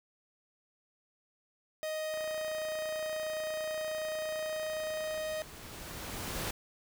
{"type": "tone", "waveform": "45% pulse", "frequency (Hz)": 624, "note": "D#5", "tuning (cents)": 5, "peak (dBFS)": -34, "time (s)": [1.83, 5.42], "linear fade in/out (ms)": 0}
{"type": "click train", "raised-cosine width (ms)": 0.5, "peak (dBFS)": -33, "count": 90, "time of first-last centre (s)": [2.14, 5.178], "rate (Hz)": 29.3}
{"type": "noise with exponential growth", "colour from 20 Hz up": "pink", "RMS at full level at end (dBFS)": -35, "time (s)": [3.7, 6.51], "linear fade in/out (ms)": 5, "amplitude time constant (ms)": 610}
{"effects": []}